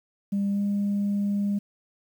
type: tone with pitch glide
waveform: sine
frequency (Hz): 200 to 202.4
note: G3 to G#3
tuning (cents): +35 to -44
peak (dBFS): -21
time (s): 0.32-1.59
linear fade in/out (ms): 10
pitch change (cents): +21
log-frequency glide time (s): 0.51-0.6
effects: tanh soft clip ceiling -20 dBFS + 9-bit